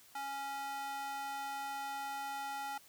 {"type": "tone with high-pass filter", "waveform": "square", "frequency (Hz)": 277, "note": "C#4", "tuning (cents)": -1, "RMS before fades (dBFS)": -41, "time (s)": [0.15, 2.78], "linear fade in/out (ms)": 5, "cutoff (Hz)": 960, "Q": 4.1, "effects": ["white hiss -61 dBFS RMS until 2.88 s"]}